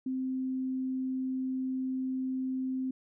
sine tone, 260.2 Hz, C4, 9 cents flat, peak -30 dBFS, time 0.06-2.91 s, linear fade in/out 5 ms, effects none

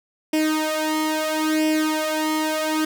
sawtooth tone with flanger, 311.1 Hz, D#4, in tune, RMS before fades -22 dBFS, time 0.33-2.85 s, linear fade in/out 5 ms, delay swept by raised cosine 0.37 to 2.27 ms, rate 0.75 Hz, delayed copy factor +0.8, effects none

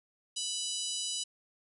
harmonic tone, 988 Hz, B5, in tune, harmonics 3 / 4 / 5 / 6 / 7 / 8 / 9 / 10, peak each -39 / -40 / -41 / -42 / -42 / -43 / -44 / -44 dBFS, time 0.36-1.24 s, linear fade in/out 10 ms, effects none

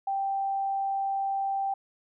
sine tone, 784 Hz, G5, in tune, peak -26 dBFS, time 0.07-1.74 s, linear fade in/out 5 ms, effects none

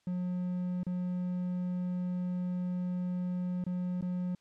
triangle tone with dropouts, 180 Hz, F#3, 47 cents flat, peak -29 dBFS, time 0.07-4.35 s, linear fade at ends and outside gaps 2 ms, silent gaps 0.833-0.866 / 3.64-3.665 / 4.011-4.024 s, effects white hiss -73 dBFS RMS until 4.4 s + low-pass 6000 Hz 12 dB/octave

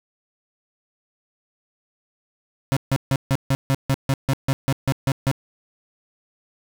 35% pulse tone bursts, 135.3 Hz, C#3, 42 cents flat, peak -15 dBFS, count 14, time 2.72-5.314 s, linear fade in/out 0 ms, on 46 ms, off 150 ms, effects none

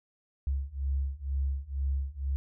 sine beating tone pair, 67.4 / 69.5 Hz, C#2 / C#2, -48 / +5 cents, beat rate 2.1 Hz, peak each -32 / -31 dBFS, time 0.47-2.36 s, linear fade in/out 0 ms, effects none

